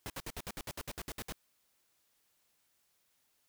pink noise bursts, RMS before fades -41 dBFS, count 13, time 0.06-1.323 s, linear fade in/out 0 ms, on 39 ms, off 63 ms, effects white hiss -75 dBFS RMS until 3.48 s

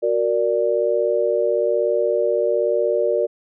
sine chord, Gb augmented, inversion none, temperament equal, 370 / 466.2 / 587.3 Hz, Gb4 / Bb4 / D5, 0 / 0 / 0 cents, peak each -23 / -20 / -20 dBFS, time 0.02-3.27 s, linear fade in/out 20 ms, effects none

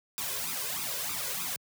white noise with flanger, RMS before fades -34 dBFS, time 0.18-1.56 s, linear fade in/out 0 ms, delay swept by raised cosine 0.81 to 2.01 ms, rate 3.2 Hz, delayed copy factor +0.85, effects high-pass 100 Hz 12 dB/octave

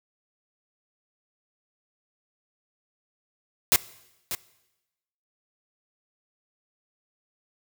white noise with echo, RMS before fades -18 dBFS, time 3.72-3.76 s, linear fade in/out 0 ms, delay 590 ms, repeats 1, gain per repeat -12 dB, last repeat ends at 4.35 s, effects noise-tail reverb RT60 1.0 s tail -20 dB re dry

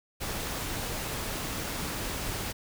pink noise, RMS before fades -34 dBFS, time 0.2-2.53 s, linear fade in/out 20 ms, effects none

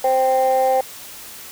sine tone pair together, 523.3 / 784 Hz, C5 / G5, 0 / 0 cents, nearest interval perfect fifth, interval 700 cents, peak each -15 dBFS, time 0.04-0.81 s, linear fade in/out 5 ms, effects tanh soft clip ceiling -10 dBFS + white hiss -37 dBFS RMS until 1.51 s

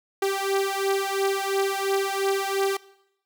sawtooth beating tone pair, 389.9 / 392.8 Hz, G4 / G4, -9 / +4 cents, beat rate 2.9 Hz, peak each -22 dBFS, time 0.22-2.77 s, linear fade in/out 5 ms, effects noise-tail reverb RT60 0.8 s tail -20 dB re dry

